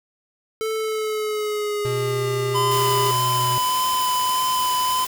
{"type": "tone with pitch glide", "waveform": "square", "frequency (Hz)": [440, 403.5], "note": ["A4", "G#4"], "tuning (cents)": [0, -50], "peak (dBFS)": -23, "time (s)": [0.61, 3.11], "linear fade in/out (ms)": 0, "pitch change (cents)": -150, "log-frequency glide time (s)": [0.74, 2.28]}
{"type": "tone", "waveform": "square", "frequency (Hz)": 123.47, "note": "B2", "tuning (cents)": 0, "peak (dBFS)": -26, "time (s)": [1.85, 3.58], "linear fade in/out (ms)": 0}
{"type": "tone with vibrato", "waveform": "square", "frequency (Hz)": 1011, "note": "B5", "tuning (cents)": 40, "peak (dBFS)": -20, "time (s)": [2.54, 5.06], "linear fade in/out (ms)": 20, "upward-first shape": "sine", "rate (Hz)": 1.7, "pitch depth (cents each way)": 13}
{"type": "noise", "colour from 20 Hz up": "white", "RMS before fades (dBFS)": -30, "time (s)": [2.71, 5.07], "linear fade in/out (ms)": 5}
{"effects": []}